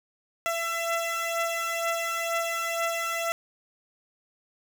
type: beating tone pair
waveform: 15% pulse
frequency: 670 / 672.1 Hz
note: E5 / E5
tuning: +28 / +33 cents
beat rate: 2.1 Hz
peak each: -22 / -26 dBFS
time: 0.46-3.32 s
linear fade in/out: 0 ms
effects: none